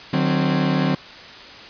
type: chord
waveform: 40% pulse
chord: C diminished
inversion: first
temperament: equal with one note detuned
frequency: 151.75 / 185 / 261.6 Hz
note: Eb3 / Gb3 / C4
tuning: -43 / 0 / 0 cents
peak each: -21 dBFS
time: 0.13-0.95 s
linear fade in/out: 5 ms
effects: white hiss -39 dBFS RMS until 1.69 s + resampled to 11025 Hz